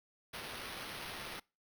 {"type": "noise with sample-and-hold", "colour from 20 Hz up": "white", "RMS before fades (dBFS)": -45, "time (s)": [0.33, 1.4], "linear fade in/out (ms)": 10, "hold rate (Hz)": 7350, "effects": ["noise-tail reverb RT60 0.3 s tail -25 dB re dry"]}